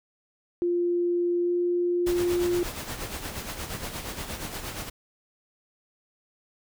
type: tone with pitch glide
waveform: sine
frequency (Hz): 349.2 to 351.4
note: F4 to F4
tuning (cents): 0 to +11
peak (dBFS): -22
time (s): 0.62-2.63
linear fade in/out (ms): 0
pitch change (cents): +11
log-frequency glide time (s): 1.42-1.51
type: noise with tremolo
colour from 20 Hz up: pink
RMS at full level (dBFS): -33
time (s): 2.06-4.9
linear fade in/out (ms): 10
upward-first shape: sine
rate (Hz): 8.5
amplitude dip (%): 55
effects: none